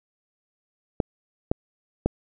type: clicks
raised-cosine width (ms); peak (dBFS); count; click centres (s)
2; -7; 3; 1.002 / 1.515 / 2.06
effects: none